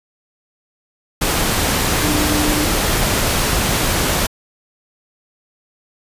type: tone in noise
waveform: sine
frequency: 299.4 Hz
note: D4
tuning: 33 cents sharp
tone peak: -19 dBFS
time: 2.02-2.65 s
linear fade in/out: 10 ms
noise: pink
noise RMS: -17 dBFS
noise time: 1.21-4.27 s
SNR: -5 dB
effects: resampled to 32000 Hz